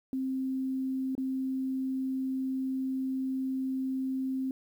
sine tone with dropouts, 263.1 Hz, C4, 10 cents sharp, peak -29 dBFS, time 0.13-4.51 s, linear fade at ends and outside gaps 1 ms, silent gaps 1.152-1.179 s, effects 10-bit

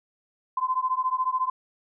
sine beating tone pair, 1021 / 1035 Hz, C6 / C6, -43 / -19 cents, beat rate 14 Hz, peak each -26 / -26 dBFS, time 0.57-1.5 s, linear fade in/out 5 ms, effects none

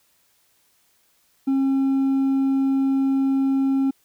sine tone with hard clipping, 270 Hz, C#4, 45 cents flat, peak -18 dBFS, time 1.47-3.91 s, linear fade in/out 10 ms, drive 2 dB, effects white hiss -63 dBFS RMS until 4.04 s

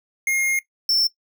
square tone pair in turn, 2137 / 5385 Hz, C7 / E8, +36 / +36 cents, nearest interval octave + major third, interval 1600 cents, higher second, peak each -19 / -17 dBFS, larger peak second, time 0.27-0.59 / 0.89-1.07 s, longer first, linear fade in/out 2 ms, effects noise-tail reverb RT60 0.1 s tail -18 dB re dry

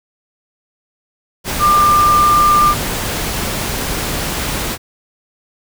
sine tone in noise, 1194 Hz, D6, 28 cents sharp, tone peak -8 dBFS, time 1.59-2.75 s, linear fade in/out 50 ms, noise pink, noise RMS -20 dBFS, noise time 1.44-4.78 s, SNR +9 dB, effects none

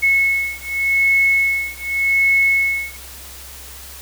sine beating tone pair, 2191 / 2191.86 Hz, C#7 / C#7, -21 / -20 cents, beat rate 0.86 Hz, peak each -17 dBFS, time 0.02-2.97 s, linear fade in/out 20 ms, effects added 66 Hz sine -40 dBFS peak until 4.01 s + white hiss -37 dBFS RMS until 4.01 s

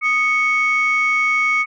sine tone pair together, 1244.2 / 2217 Hz, D#6 / C#7, 0 / 0 cents, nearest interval minor seventh, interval 1000 cents, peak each -19 / -14 dBFS, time 0.01-1.66 s, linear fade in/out 50 ms, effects tanh soft clip ceiling -10 dBFS

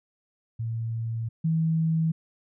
sine tone pair in turn, 114 / 161.64 Hz, A#2 / E3, -38 / -34 cents, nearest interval tritone, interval 604 cents, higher second, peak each -27 / -21 dBFS, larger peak second, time 0.59-1.29 / 1.44-2.12 s, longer first, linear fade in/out 10 ms, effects none

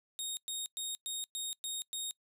20% pulse tone bursts, 3724 Hz, A#7, 2 cents flat, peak -30 dBFS, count 7, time 0.19-2.11 s, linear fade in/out 0 ms, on 180 ms, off 110 ms, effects noise-tail reverb RT60 0.1 s tail -24 dB re dry

